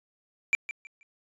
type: tone with echo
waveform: triangle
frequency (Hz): 2349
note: D7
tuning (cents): 0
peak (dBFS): -18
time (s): 0.53-0.55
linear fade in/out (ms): 0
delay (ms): 160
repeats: 3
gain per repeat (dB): -12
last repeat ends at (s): 1.03
effects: resampled to 24000 Hz